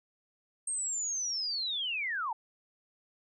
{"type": "linear sweep", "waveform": "sine", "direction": "down", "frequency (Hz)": [8600, 828], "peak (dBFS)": -31, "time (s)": [0.67, 2.33], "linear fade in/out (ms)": 5, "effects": []}